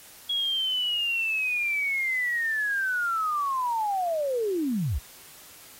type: linear sweep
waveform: sine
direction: down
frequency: 3337 to 50.2 Hz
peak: -24 dBFS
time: 0.29-4.99 s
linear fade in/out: 10 ms
effects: white hiss -49 dBFS RMS until 5.79 s + AAC 48 kbps